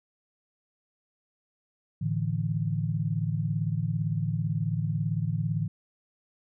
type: chord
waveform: sine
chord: A suspended fourth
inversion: none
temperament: equal with one note detuned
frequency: 109.49 / 146.83 / 164.81 Hz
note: A2 / D3 / E3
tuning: -8 / 0 / 0 cents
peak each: -30 dBFS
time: 2.01-5.68 s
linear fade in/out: 10 ms
effects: none